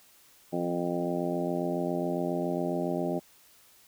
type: harmonic tone with a mistuned harmonic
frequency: 87.31 Hz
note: F2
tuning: in tune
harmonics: 2 / 3 / 4 / 5 / 6 / 7 / 8 / 9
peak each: -34 / -34 / -33 / -38 / -43 / -34 / -44 / -39 dBFS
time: 0.52-3.2 s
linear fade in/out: 20 ms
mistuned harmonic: 2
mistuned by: -29 cents
effects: white hiss -59 dBFS RMS until 3.87 s